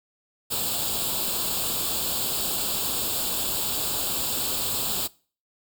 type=noise with comb filter; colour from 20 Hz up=white; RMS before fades=-27 dBFS; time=0.5-5.08 s; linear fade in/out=20 ms; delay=0.25 ms; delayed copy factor=+0.8; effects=noise-tail reverb RT60 0.4 s tail -22 dB re dry